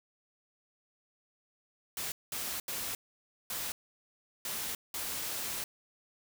white noise bursts at uneven times, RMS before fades -37 dBFS, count 6, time 1.97-2.12 / 2.32-2.6 / 2.68-2.95 / 3.5-3.72 / 4.45-4.75 / 4.94-5.64 s, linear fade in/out 2 ms, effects none

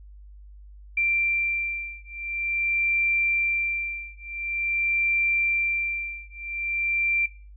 sine beating tone pair, 2359 / 2359.47 Hz, D7 / D7, +7 / +7 cents, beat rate 0.47 Hz, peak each -26 dBFS, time 0.97-7.26 s, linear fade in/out 5 ms, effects noise-tail reverb RT60 0.4 s tail -19 dB re dry + added 50 Hz sine -43 dBFS peak until 7.56 s

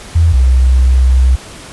sine tone pair in turn, 82.41 / 64.01 Hz, E2 / C2, 0 / -37 cents, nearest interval major third, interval 437 cents, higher first, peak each -5 dBFS, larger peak neither, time 0.15-0.33 / 0.33-1.36 s, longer second, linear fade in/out 10 ms, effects pink hiss -32 dBFS RMS until 1.72 s + resampled to 24000 Hz

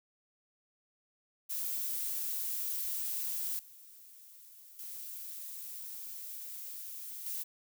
violet noise with level steps, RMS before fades -36 / -55 / -44 / -38 dBFS, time 1.49-7.44 s, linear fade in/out 20 ms, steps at 3.59 / 4.79 / 7.26 s, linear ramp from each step 2 ms, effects none

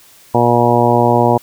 harmonic tone, 119.7 Hz, A#2, 46 cents sharp, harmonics 1 / 2 / 3 / 4 / 5 / 6 / 7 / 8, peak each -17 / -17 / -17 / -17 / -17 / -17 / -17 / -17 dBFS, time 0.34-1.38 s, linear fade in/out 10 ms, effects white hiss -45 dBFS RMS until 1.42 s

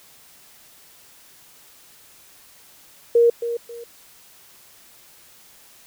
sine tone with echo, 469.9 Hz, A#4, 14 cents sharp, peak -11 dBFS, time 3.15-3.3 s, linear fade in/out 5 ms, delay 270 ms, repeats 2, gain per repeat -11 dB, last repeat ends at 3.84 s, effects white hiss -50 dBFS RMS until 5.86 s

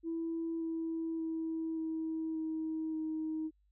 sine tone with pitch steps, 329.6 / 326.6 / 323.6 / 320.6 / 317.6 / 314.7 Hz, E4 / E4 / E4 / E4 / D#4 / D#4, 0 / -16 / -32 / -48 / +36 / +20 cents, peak -33 dBFS, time 0.03-3.51 s, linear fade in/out 50 ms, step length 580 ms, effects tanh soft clip ceiling -29 dBFS + added 50 Hz sine -68 dBFS peak until 3.71 s

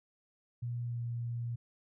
sine tone with pitch glide, 120 to 118.48 Hz, B2 to A#2, -49 to +29 cents, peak -34 dBFS, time 0.62-1.56 s, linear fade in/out 10 ms, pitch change -22 cents, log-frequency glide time 0.83-1 s, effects none

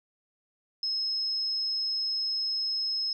sine tone, 5170 Hz, E8, 34 cents flat, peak -27 dBFS, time 0.83-3.13 s, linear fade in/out 2 ms, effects none

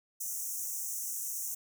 pink high-pass noise, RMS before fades -37 dBFS, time 0.2-1.55 s, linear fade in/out 10 ms, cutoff 5800 Hz, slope 96 dB/octave, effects none

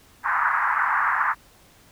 pink band-pass noise, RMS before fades -22 dBFS, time 0.23-1.35 s, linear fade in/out 50 ms, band 920 to 1800 Hz, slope 48 dB/octave, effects pink hiss -54 dBFS RMS until 1.91 s

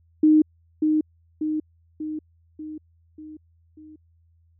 sine tone with echo, 308.5 Hz, D#4, 15 cents flat, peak -12 dBFS, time 0.23-0.42 s, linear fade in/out 5 ms, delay 590 ms, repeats 6, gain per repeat -5 dB, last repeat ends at 3.96 s, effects added 83 Hz sine -57 dBFS peak until 4.59 s

